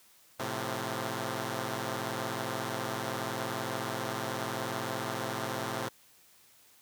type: chord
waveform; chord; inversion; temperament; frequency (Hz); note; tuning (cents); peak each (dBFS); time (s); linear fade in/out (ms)
5% pulse; F major; first; equal with one note detuned; 110 / 130.81 / 173.31; A2 / C3 / F3; 0 / 0 / -13; -25 / -25 / -30; 0.39-5.89; 10
effects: white hiss -61 dBFS RMS until 6.81 s + high-pass 60 Hz 12 dB/octave